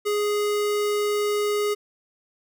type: tone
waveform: square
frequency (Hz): 415.3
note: G#4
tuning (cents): 0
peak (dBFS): -22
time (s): 0.05-1.75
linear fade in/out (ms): 20
effects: none